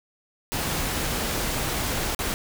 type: noise with dropouts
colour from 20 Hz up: pink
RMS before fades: -27 dBFS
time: 0.52-2.34 s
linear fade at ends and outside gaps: 0 ms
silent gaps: 2.148-2.191 s
effects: none